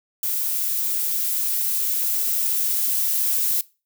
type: noise with level ramp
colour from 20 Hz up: violet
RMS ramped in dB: -24 to -21 dBFS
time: 0.23-3.61 s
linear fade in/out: 2 ms
effects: noise-tail reverb RT60 0.3 s tail -21 dB re dry